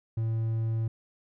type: tone with hard clipping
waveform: triangle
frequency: 112.5 Hz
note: A2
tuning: 39 cents sharp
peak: -27 dBFS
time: 0.17-0.88 s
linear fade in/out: 5 ms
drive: 6 dB
effects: none